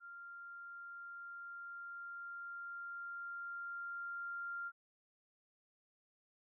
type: tone with level ramp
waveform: sine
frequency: 1392 Hz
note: F6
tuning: 6 cents flat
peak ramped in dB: -49 to -40 dBFS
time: 0-4.72 s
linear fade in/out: 50 ms
effects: none